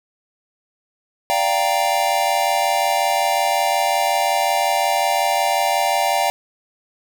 square chord, G minor seventh, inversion second, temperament equal, 587.3 / 698.5 / 784 / 932.3 Hz, D5 / F5 / G5 / Bb5, 0 / 0 / 0 / 0 cents, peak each -25 / -22 / -21 / -24 dBFS, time 1.3-6.3 s, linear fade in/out 0 ms, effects none

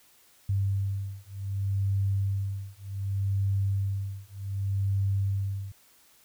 sine beating tone pair, 98 / 98.66 Hz, G2 / G2, 0 / +12 cents, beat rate 0.66 Hz, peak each -29 dBFS, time 0.49-5.72 s, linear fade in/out 5 ms, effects white hiss -60 dBFS RMS until 6.24 s

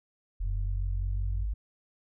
sine linear sweep, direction up, 42.16 to 52 Hz, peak -28 dBFS, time 0.4-1.54 s, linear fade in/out 10 ms
sine tone with vibrato, 93 Hz, F#2, 9 cents sharp, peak -34 dBFS, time 0.42-1.47 s, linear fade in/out 50 ms, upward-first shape sine, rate 1.6 Hz, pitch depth 35 cents each way
effects none

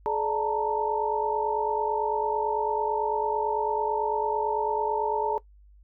sine tone cluster, 426.1 / 589 / 883 / 932 Hz, G#4 / D5 / A5 / A#5, +44 / +5 / +6 / -1 cents, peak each -28 / -34 / -28 / -30 dBFS, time 0.06-5.38 s, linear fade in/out 0 ms, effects noise-tail reverb RT60 0.1 s tail -18 dB re dry + added 50 Hz sine -51 dBFS peak until 5.83 s

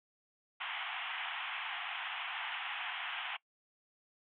white band-pass noise, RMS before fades -40 dBFS, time 0.6-3.37 s, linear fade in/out 10 ms, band 710 to 3300 Hz, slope 96 dB/octave, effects noise-tail reverb RT60 0.1 s tail -22 dB re dry + MP3 64 kbps

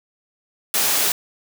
white high-pass noise, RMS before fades -19 dBFS, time 0.74-1.12 s, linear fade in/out 2 ms, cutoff 210 Hz, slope 12 dB/octave, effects none

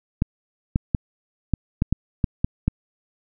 clicks, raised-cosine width 5 ms, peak -6 dBFS, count 9, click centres 0.221 / 0.759 / 0.948 / 1.537 / 1.821 / 1.926 / 2.242 / 2.445 / 2.68 s, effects none

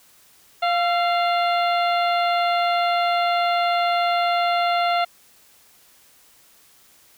harmonic tone with a mistuned harmonic, 698.5 Hz, F5, in tune, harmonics 1 / 2 / 3 / 4 / 5 / 6, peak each -19 / -25 / -29 / -31 / -33 / -35 dBFS, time 0.62-5.05 s, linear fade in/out 10 ms, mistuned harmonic 2, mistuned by -46 cents, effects white hiss -54 dBFS RMS until 7.17 s

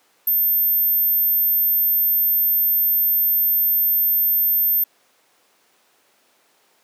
sine tone, 13320 Hz, G#9, 4 cents sharp, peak -15 dBFS, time 0.27-4.84 s, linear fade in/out 5 ms, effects pink hiss -59 dBFS RMS until 6.83 s + high-pass 400 Hz 12 dB/octave

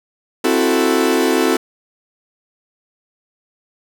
40% pulse chord, F# half-diminished seventh, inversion second, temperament equal, 261.6 / 329.6 / 370 / 440 Hz, C4 / E4 / F#4 / A4, 0 / 0 / 0 / 0 cents, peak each -18 dBFS, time 0.44-1.57 s, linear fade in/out 5 ms, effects none

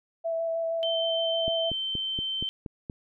sine tone with vibrato, 660 Hz, E5, 2 cents sharp, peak -26 dBFS, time 0.24-1.71 s, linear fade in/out 20 ms, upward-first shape square, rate 6.4 Hz, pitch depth 9 cents each way
sine tone, 3101 Hz, G7, 19 cents flat, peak -28 dBFS, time 0.83-2.49 s, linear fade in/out 0 ms
click train, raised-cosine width 3 ms, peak -22 dBFS, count 7, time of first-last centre 1.48-2.898 s, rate 4.23 Hz
effects none

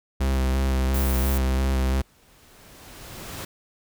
45% pulse tone with vibrato, 65.8 Hz, C2, 10 cents sharp, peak -20 dBFS, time 0.2-2.02 s, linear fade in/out 10 ms, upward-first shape square, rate 2.9 Hz, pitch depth 17 cents each way
violet noise, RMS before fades -32 dBFS, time 0.94-1.38 s, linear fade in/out 5 ms
pink noise with exponential growth, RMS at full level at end -34 dBFS, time 1.33-3.45 s, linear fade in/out 5 ms, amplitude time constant 460 ms
effects none

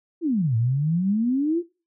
sine exponential two-way sweep, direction down then up, 360 to 110 to 360 Hz, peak -19 dBFS, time 0.21-1.63 s, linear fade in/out 50 ms, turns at 0.56 s, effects noise-tail reverb RT60 0.3 s tail -18 dB re dry

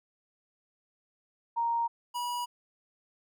sine / square tone pair in turn, 932.3 / 970 Hz, A#5 / B5, 0 / -31 cents, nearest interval minor second, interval 69 cents, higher second, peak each -26 / -32 dBFS, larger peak first, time 1.56-1.88 / 2.14-2.46 s, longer neither, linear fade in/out 20 ms, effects none

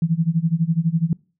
sine tone with tremolo, 164.81 Hz, E3, in tune, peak -13 dBFS, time 0.02-1.13 s, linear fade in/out 2 ms, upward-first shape sine, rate 12 Hz, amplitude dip 95%, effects noise-tail reverb RT60 0.4 s tail -26 dB re dry

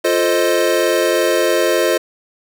square chord, F dominant seventh, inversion none, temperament equal, 349.2 / 440 / 523.3 / 622.3 Hz, F4 / A4 / C5 / Eb5, 0 / 0 / 0 / 0 cents, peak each -19 / -21 / -19 / -19 dBFS, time 0.04-1.98 s, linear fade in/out 10 ms, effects none

